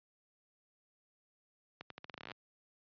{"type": "accelerating click train", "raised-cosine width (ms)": 0.3, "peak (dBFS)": -29, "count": 15, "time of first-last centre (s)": [1.81, 2.317], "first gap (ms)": 93, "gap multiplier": 0.83, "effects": ["high-pass 100 Hz 12 dB/octave", "resampled to 11025 Hz"]}